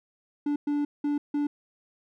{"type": "tone bursts at uneven times", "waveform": "triangle", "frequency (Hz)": 291.2, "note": "D4", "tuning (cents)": -15, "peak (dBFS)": -22, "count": 4, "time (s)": [[0.46, 0.56], [0.67, 0.85], [1.04, 1.18], [1.34, 1.47]], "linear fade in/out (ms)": 5, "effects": []}